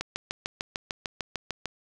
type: click train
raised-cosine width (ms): 0.2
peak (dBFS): -13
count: 12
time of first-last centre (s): 0.01-1.657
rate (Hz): 6.68
effects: none